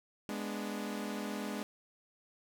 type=chord; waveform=sawtooth; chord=G# diminished; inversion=none; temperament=equal; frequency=207.7 / 246.9 / 293.7 Hz; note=G#3 / B3 / D4; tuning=0 / 0 / 0 cents; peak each=-35 / -39 / -39 dBFS; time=0.29-1.63 s; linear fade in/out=0 ms; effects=none